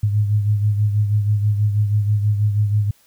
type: beating tone pair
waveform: sine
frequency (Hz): 103.83 / 110.03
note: G#2 / A2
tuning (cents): 0 / 0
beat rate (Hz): 6.2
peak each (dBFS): -15 / -24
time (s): 0.03-2.91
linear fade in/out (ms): 5
effects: white hiss -56 dBFS RMS until 3.06 s